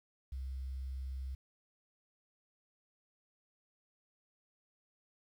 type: tone with quantisation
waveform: sine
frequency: 65.8 Hz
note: C2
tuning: 10 cents sharp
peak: -38 dBFS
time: 0.32-1.35 s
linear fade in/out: 5 ms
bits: 11
effects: none